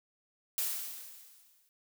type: noise with exponential decay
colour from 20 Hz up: blue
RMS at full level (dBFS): -31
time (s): 0.58-1.69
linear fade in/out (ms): 0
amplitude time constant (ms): 240
effects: none